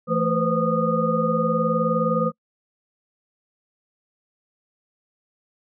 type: tone cluster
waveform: sine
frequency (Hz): 167.4 / 221.2 / 497.5 / 517 / 1231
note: E3 / A3 / B4 / C5 / D#6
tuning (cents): +27 / +9 / +13 / -21 / -19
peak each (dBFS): -25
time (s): 0.07-2.32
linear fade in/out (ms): 50
effects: noise-tail reverb RT60 0.1 s tail -26 dB re dry